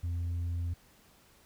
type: tone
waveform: sine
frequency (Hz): 86.1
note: F2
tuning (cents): -24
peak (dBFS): -28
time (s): 0.03-0.74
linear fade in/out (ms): 10
effects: tanh soft clip ceiling -30 dBFS + pink hiss -62 dBFS RMS until 1.45 s